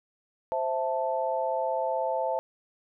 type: chord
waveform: sine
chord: A minor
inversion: first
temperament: equal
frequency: 523.3 / 659.3 / 880 Hz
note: C5 / E5 / A5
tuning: 0 / 0 / 0 cents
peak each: -30 dBFS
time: 0.52-2.39 s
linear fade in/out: 0 ms
effects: none